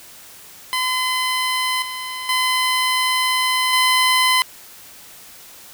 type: tone with level steps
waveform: 15% pulse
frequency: 1021 Hz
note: C6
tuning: 43 cents flat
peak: -12 / -20 / -10 / -7 dBFS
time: 0.73-4.42 s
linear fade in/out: 0 ms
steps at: 1.82 / 2.29 / 3.73 s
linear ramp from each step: 2 ms
effects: white hiss -42 dBFS RMS until 5.73 s